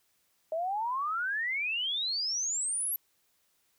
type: exponential sweep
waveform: sine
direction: up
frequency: 622.3 to 11840 Hz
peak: -29 dBFS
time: 0.52-2.96 s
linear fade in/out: 2 ms
effects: white hiss -72 dBFS RMS until 3.78 s